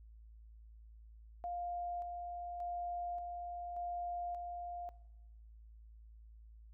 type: tone with tremolo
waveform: sine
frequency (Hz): 702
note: F5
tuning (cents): +9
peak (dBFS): -38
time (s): 1.44-4.89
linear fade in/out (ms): 0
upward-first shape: square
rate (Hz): 0.86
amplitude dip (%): 35
effects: noise-tail reverb RT60 1.0 s tail -19 dB re dry + added 55 Hz sine -54 dBFS peak until 6.73 s